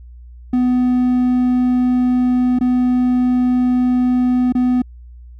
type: tone with dropouts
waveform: triangle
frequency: 249.8 Hz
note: B3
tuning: 20 cents sharp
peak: -10 dBFS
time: 0.53-4.82 s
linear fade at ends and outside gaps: 5 ms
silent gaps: 2.589-2.609 / 4.524-4.55 s
effects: added 60 Hz sine -35 dBFS peak until 5.39 s